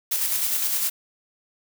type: noise with tremolo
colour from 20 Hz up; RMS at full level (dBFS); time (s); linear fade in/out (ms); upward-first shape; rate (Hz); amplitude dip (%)
blue; -23; 0.11-0.9; 10; square; 9.8; 30
effects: none